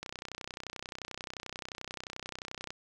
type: click train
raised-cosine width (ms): 0.2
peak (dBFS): -22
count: 85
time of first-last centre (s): 0.03-2.705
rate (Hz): 31.4
effects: none